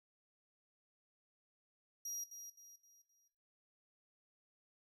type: tone with echo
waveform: 35% pulse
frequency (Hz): 5720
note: F8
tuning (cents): +41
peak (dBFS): -39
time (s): 2.05-2.24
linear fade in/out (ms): 5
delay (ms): 260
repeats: 4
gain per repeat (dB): -8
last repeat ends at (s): 3.28
effects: noise-tail reverb RT60 0.6 s tail -17 dB re dry